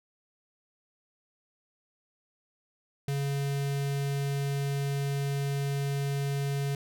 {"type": "tone with notch filter", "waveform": "square", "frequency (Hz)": 140, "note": "C#3", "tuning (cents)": 18, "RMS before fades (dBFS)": -30, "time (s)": [3.08, 6.75], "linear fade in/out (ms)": 2, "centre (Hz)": 1100, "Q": 1.6, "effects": []}